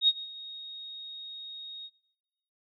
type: tone with ADSR envelope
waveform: sine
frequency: 3742 Hz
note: A#7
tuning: 6 cents sharp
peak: -17 dBFS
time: 0.01-1.9 s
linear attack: 71 ms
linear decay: 37 ms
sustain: -23 dB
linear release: 48 ms
effects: noise-tail reverb RT60 1.0 s tail -19 dB re dry